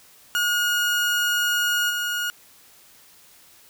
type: tone with level steps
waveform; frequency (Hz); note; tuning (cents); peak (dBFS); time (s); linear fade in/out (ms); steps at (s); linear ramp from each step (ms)
30% pulse; 1438; F#6; -50; -17 / -21; 0.35-2.3; 0; 1.89; 20
effects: white hiss -52 dBFS RMS until 3.69 s